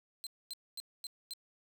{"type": "tone bursts", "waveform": "sawtooth", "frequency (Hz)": 4116, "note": "C8", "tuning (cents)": -29, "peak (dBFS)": -37, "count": 5, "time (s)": [0.24, 1.335], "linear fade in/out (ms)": 0, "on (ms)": 27, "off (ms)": 240, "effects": []}